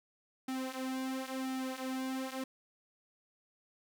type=tone with flanger; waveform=sawtooth; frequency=261.6 Hz; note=C4; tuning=in tune; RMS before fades=-38 dBFS; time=0.48-2.44 s; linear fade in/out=5 ms; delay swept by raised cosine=1.8 to 6.1 ms; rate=0.96 Hz; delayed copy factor=-0.8; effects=none